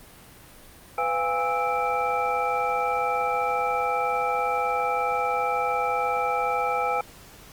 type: tone cluster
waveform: sine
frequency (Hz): 500 / 696 / 818 / 1310 / 2343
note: B4 / F5 / G#5 / E6 / D7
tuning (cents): +21 / -6 / -26 / -11 / -5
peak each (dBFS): -29 / -32 / -26 / -28 / -33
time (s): 0.98-7.01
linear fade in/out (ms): 2
effects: pink hiss -48 dBFS RMS until 7.52 s + Opus 32 kbps